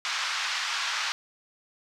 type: band-pass noise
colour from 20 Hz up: pink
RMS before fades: -30 dBFS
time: 0.05-1.12 s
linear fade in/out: 0 ms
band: 1100 to 5800 Hz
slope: 24 dB/octave
effects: none